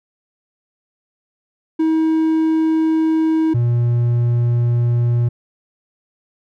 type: tone pair in turn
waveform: triangle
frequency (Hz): 319.1 / 119.53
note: D#4 / A#2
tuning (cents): +44 / +44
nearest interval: octave + perfect fourth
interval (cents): 1700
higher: first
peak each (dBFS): -11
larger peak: neither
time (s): 1.79-3.54 / 3.54-5.29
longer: neither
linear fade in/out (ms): 10
effects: none